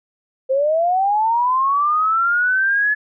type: linear sweep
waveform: sine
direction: up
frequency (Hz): 515 to 1718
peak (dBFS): -14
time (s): 0.49-2.95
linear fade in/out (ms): 20
effects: none